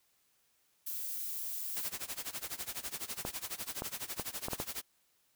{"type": "noise", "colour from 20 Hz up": "violet", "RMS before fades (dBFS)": -39, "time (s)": [0.86, 1.89], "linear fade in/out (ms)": 10}
{"type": "noise with tremolo", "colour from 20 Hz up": "white", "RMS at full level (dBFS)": -38, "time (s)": [1.76, 4.82], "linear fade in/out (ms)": 10, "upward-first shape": "sine", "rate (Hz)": 12, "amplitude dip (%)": 90}
{"type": "clicks", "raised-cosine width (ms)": 1, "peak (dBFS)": -22, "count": 6, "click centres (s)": [3.251, 3.821, 4.197, 4.484, 4.533, 4.601]}
{"effects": ["white hiss -73 dBFS RMS until 5.35 s"]}